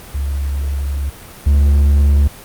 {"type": "tone pair in turn", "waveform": ["sine", "triangle"], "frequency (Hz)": [69.8, 71.23], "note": ["C#2", "C#2"], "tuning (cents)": [13, 48], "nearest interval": "unison", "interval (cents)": 35, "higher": "second", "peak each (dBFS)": [-16, -6], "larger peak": "second", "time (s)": [[0.14, 1.1], [1.46, 2.28]], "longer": "first", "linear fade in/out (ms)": 10, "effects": ["pink hiss -36 dBFS RMS until 2.44 s", "Opus 32 kbps"]}